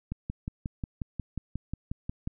click train, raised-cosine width 5 ms, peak -20 dBFS, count 13, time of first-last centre 0.12-2.274 s, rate 5.57 Hz, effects none

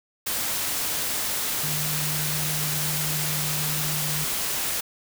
sine tone in noise, 151.4 Hz, D#3, 47 cents flat, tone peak -30 dBFS, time 1.63-4.25 s, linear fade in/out 10 ms, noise white, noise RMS -27 dBFS, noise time 0.26-4.81 s, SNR -6 dB, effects none

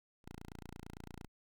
5% pulse tone, 28.84 Hz, A#0, 18 cents flat, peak -37 dBFS, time 0.24-1.28 s, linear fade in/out 10 ms, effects none

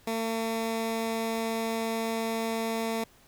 15% pulse tone, 225.7 Hz, A3, 44 cents sharp, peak -22 dBFS, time 0.07-3.04 s, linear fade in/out 5 ms, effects pink hiss -59 dBFS RMS until 3.27 s

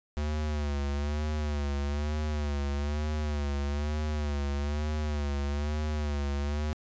square tone with vibrato, 73.5 Hz, D2, 2 cents sharp, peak -29 dBFS, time 0.17-6.73 s, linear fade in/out 0 ms, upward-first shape sine, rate 1.1 Hz, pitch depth 66 cents each way, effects resampled to 16000 Hz

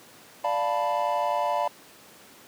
triangle chord, B half-diminished seventh, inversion first, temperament equal, 587.3 / 698.5 / 880 / 987.8 Hz, D5 / F5 / A5 / B5, 0 / 0 / 0 / 0 cents, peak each -27 dBFS, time 0.44-1.68 s, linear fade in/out 5 ms, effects pink hiss -50 dBFS RMS until 2.47 s + high-pass 200 Hz 12 dB/octave

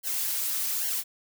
blue noise with flanger, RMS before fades -29 dBFS, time 0.03-1.04 s, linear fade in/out 50 ms, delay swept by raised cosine 0.8 to 5.7 ms, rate 1.2 Hz, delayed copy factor -0.95, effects none

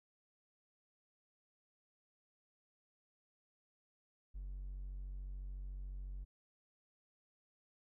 triangle tone, 46.96 Hz, F#1, 26 cents sharp, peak -40 dBFS, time 4.34-6.25 s, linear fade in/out 20 ms, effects tanh soft clip ceiling -36 dBFS

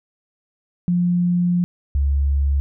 sine tone pair in turn, 176.2 / 69.93 Hz, F3 / C#2, +16 / +16 cents, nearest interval octave + major third, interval 1600 cents, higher first, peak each -15 dBFS, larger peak neither, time 0.88-1.64 / 1.95-2.6 s, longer first, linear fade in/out 0 ms, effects none

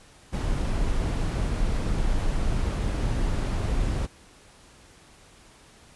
brown noise, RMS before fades -25 dBFS, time 0.32-4.07 s, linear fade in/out 20 ms, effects pink hiss -53 dBFS RMS until 5.95 s + resampled to 24000 Hz

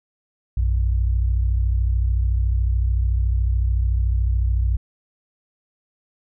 sine tone pair together, 59.45 / 93.2 Hz, A#1 / F#2, +35 / +13 cents, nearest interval minor sixth, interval 778 cents, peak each -17 / -24 dBFS, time 0.57-4.77 s, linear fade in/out 5 ms, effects none

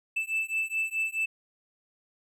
triangle beating tone pair, 2637 / 2641.7 Hz, E7 / E7, 0 / +3 cents, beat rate 4.7 Hz, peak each -29 dBFS, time 0.16-1.26 s, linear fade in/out 10 ms, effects none

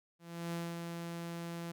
sawtooth tone with ADSR envelope, 169.5 Hz, E3, 49 cents sharp, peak -32 dBFS, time 0.19-1.72 s, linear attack 340 ms, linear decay 220 ms, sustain -4 dB, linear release 9 ms, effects none

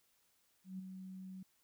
sine tone with ADSR envelope, 188 Hz, F#3, 28 cents sharp, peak -40 dBFS, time 0.64-1.43 s, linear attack 150 ms, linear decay 13 ms, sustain -6 dB, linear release 5 ms, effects white hiss -75 dBFS RMS until 1.63 s

